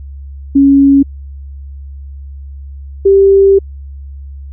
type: tone pair in turn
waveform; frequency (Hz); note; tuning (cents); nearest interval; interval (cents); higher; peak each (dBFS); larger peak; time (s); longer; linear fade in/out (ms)
sine; 277.2 / 392; C#4 / G4; 0 / 0; tritone; 600; second; -3; neither; 0.55-1.03 / 3.05-3.59; second; 10
effects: added 69 Hz sine -25 dBFS peak until 4.52 s